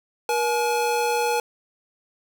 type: tone pair together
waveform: square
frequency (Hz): 477 / 850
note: A#4 / G#5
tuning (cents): +40 / +40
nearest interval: minor seventh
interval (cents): 1000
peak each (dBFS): -24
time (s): 0.29-1.4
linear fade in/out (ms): 2
effects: none

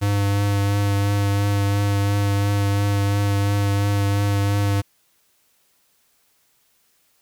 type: tone with vibrato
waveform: square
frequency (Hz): 100.8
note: G2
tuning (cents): +49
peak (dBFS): -18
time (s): 0.01-4.82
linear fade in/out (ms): 20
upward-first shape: triangle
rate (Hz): 2.9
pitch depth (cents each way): 17
effects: white hiss -63 dBFS RMS until 7.21 s

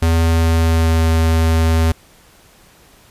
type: tone with pitch glide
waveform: square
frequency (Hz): 82.41 to 81.32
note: E2 to E2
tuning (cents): 0 to -23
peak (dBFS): -12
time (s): 0.02-1.92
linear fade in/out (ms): 5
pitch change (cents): -23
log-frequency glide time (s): 0.25-1.04
effects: pink hiss -48 dBFS RMS until 3.1 s + resampled to 32000 Hz

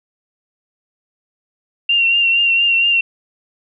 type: tone with vibrato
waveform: sine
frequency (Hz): 2761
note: F7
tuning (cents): -20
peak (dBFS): -11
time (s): 1.89-3.01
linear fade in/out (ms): 5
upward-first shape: triangle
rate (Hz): 4.3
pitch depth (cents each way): 38
effects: none

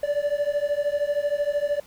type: beating tone pair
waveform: triangle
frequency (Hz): 575 / 588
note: D5 / D5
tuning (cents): -37 / +2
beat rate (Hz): 13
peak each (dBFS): -23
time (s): 0.03-1.8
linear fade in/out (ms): 5
effects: pink hiss -52 dBFS RMS until 1.86 s

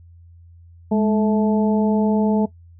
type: harmonic tone with a mistuned harmonic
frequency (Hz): 217.8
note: A3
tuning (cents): -17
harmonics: 1 / 2 / 3 / 4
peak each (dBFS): -16 / -22 / -26 / -28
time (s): 0.91-2.46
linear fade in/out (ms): 10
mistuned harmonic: 1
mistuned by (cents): -65
effects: noise-tail reverb RT60 0.1 s tail -17 dB re dry + added 85 Hz sine -43 dBFS peak until 2.79 s

